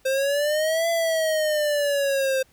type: exponential two-way sweep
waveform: square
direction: up then down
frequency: 523.3 to 675 to 523.3 Hz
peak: -21 dBFS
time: 0.05-2.43 s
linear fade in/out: 10 ms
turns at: 0.89 s
effects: pink hiss -60 dBFS RMS until 2.52 s